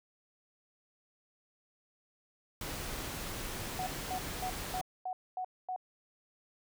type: noise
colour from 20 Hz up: pink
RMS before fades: -40 dBFS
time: 2.61-4.81 s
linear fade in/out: 2 ms
type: tone bursts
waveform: sine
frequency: 740 Hz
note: F#5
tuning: in tune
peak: -34 dBFS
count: 7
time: 3.79-5.762 s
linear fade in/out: 2 ms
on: 76 ms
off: 240 ms
effects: none